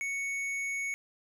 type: tone with hard clipping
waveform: sine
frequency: 2220 Hz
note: C#7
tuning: 2 cents sharp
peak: -33 dBFS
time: 0.01-0.94 s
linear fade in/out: 0 ms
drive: 8 dB
effects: none